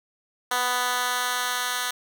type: tone with high-pass filter sweep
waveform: 10% pulse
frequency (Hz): 247.8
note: B3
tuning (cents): +6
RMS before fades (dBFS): -26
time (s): 0.51-1.91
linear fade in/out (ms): 5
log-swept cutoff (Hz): 880 to 1700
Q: 0.79
effects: none